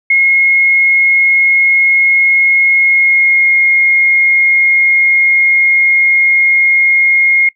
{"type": "tone with pitch glide", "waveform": "sine", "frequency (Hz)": [2159, 2144], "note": ["C#7", "C7"], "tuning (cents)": [-46, 42], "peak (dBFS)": -6, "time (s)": [0.1, 7.49], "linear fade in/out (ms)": 5, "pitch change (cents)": -12, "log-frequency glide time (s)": [2.76, 3.53], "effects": ["noise-tail reverb RT60 0.1 s tail -23 dB re dry"]}